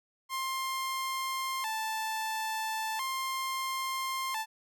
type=tone with vibrato; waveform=sawtooth; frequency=964 Hz; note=B5; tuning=42 cents flat; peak=-28 dBFS; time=0.29-4.46 s; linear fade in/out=50 ms; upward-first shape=square; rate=0.37 Hz; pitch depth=160 cents each way; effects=none